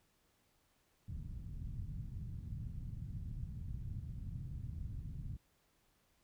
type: low-pass noise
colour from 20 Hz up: white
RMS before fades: -44 dBFS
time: 1.08-5.37 s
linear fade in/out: 5 ms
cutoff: 140 Hz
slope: 24 dB/octave
effects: pink hiss -75 dBFS RMS until 6.23 s